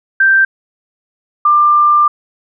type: tone pair in turn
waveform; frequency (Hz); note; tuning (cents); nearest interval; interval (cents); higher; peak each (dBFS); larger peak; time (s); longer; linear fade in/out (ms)
sine; 1568 / 1190.7; G6 / D6; 0 / +23; perfect fourth; 477; first; -6; neither; 0.2-0.45 / 1.45-2.08; second; 5
effects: none

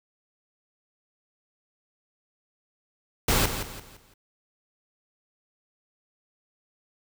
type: noise with echo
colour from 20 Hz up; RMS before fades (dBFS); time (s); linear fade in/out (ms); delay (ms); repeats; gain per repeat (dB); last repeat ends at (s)
pink; -22; 3.28-3.46; 5; 170; 4; -9; 4.14
effects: none

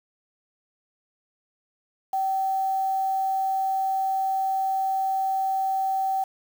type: tone with quantisation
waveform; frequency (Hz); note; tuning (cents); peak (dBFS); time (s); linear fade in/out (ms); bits
sine; 770; G5; -31; -22; 2.13-6.24; 5; 7
effects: none

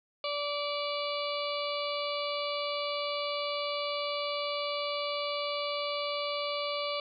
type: harmonic tone with a mistuned harmonic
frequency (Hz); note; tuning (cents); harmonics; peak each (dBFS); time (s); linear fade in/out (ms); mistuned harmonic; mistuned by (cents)
580; D5; -22; 1 / 2 / 4 / 5 / 6 / 7 / 8; -34 / -37 / -40 / -41 / -42 / -42 / -43; 0.24-7; 2; 8; -29
effects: none

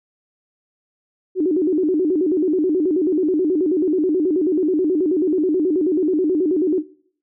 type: tone with vibrato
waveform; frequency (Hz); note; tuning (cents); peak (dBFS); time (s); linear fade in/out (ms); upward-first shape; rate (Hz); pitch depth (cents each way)
sine; 335.6; E4; +31; -15; 1.35-6.83; 50; square; 9.3; 180
effects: noise-tail reverb RT60 0.6 s tail -22 dB re dry

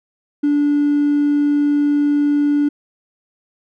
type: tone with hard clipping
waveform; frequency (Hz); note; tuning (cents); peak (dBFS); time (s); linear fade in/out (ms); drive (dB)
triangle; 290.8; D4; -17; -13; 0.43-2.69; 10; 4
effects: none

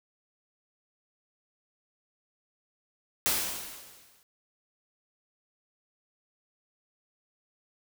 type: noise with exponential decay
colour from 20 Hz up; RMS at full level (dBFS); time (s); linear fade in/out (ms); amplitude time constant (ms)
white; -25; 3.26-4.23; 0; 210
effects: none

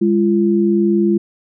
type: tone pair together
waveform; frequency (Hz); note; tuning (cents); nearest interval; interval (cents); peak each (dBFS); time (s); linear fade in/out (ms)
sine; 203.9 / 342.6; G#3 / F4; -32 / -33; major sixth; 899; -14; 0.01-1.18; 10
effects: none

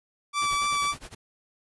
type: tone with vibrato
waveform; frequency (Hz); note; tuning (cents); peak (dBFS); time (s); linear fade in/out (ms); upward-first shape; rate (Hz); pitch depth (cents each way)
sawtooth; 1159; D6; -23; -20; 0.33-0.95; 50; sine; 3.6; 12
type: noise with tremolo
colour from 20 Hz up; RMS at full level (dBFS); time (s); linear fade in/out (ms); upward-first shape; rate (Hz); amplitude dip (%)
pink; -40; 0.41-1.15; 10; sine; 9.8; 95
effects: resampled to 24000 Hz

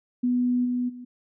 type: tone with level steps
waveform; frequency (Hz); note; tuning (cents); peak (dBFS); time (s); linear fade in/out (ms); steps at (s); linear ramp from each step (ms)
sine; 246.9; B3; 0; -20 / -23 / -37; 0.23-1.05; 10; 0.64 / 0.88; 20
effects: none

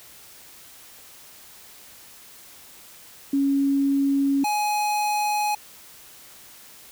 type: tone pair in turn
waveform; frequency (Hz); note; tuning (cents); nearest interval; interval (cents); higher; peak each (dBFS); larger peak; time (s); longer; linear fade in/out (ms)
sine / square; 277.2 / 837.9; C#4 / G#5; 0 / +15; octave + perfect fifth; 1915; second; -18 / -22; first; 3.33-4.44 / 4.44-5.55; neither; 5
effects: white hiss -47 dBFS RMS until 6.91 s

